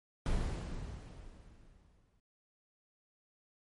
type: noise with exponential decay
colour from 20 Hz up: brown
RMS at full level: -31 dBFS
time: 0.26-2.2 s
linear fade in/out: 1 ms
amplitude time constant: 420 ms
effects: MP3 48 kbps